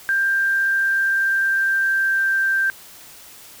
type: tone with pitch glide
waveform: sine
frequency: 1586 to 1572.3 Hz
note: G6 to G6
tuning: +20 to +5 cents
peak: -16 dBFS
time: 0.09-2.7 s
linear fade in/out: 0 ms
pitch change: -15 cents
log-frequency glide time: 0.31-2.41 s
effects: white hiss -43 dBFS RMS until 3.6 s